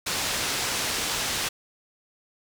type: low-pass noise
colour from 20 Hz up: white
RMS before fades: -28 dBFS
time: 0.06-1.49 s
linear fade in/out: 10 ms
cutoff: 6700 Hz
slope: 12 dB/octave
effects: none